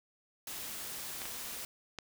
white noise, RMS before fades -42 dBFS, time 0.47-1.65 s, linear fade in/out 2 ms
clicks, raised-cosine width 0.2 ms, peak -23 dBFS, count 3, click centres 1.218 / 1.255 / 1.987 s
effects none

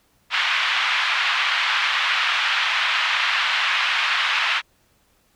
white band-pass noise, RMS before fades -21 dBFS, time 0.3-4.62 s, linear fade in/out 50 ms, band 1000 to 3200 Hz, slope 24 dB/octave, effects pink hiss -62 dBFS RMS until 5.35 s

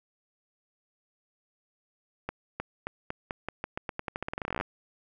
accelerating click train, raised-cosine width 0.5 ms, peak -17 dBFS, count 27, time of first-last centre 2.29-4.611 s, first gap 310 ms, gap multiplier 0.87, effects none

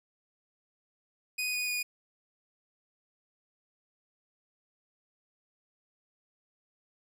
sawtooth tone with pitch steps, 2489 / 2473 / 2458 Hz, D#7 / D#7 / D#7, 0 / -11 / -22 cents, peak -27 dBFS, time 1.38-1.83 s, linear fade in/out 10 ms, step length 150 ms, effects none

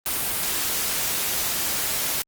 white noise, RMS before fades -25 dBFS, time 0.06-2.22 s, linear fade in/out 0 ms, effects Opus 32 kbps

